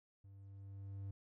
triangle tone with level ramp, 98.4 Hz, G2, 7 cents sharp, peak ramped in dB -54 to -40 dBFS, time 0.24-1.11 s, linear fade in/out 5 ms, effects none

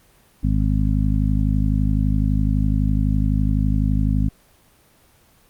harmonic tone, 51.91 Hz, G#1, in tune, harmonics 1 / 2 / 3 / 4 / 5, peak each -19 / -22 / -24 / -25 / -26 dBFS, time 0.43-4.29 s, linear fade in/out 10 ms, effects pink hiss -55 dBFS RMS until 5.49 s + Opus 24 kbps

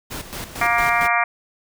pink noise with tremolo, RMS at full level -30 dBFS, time 0.1-1.08 s, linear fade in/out 20 ms, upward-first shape square, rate 4.4 Hz, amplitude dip 65%
harmonic tone, 235.4 Hz, A#3, 17 cents sharp, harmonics 3 / 4 / 5 / 6 / 7 / 8 / 9 / 10, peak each -22 / -25 / -22 / -26 / -27 / -25 / -24 / -24 dBFS, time 0.61-1.24 s, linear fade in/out 5 ms
effects none

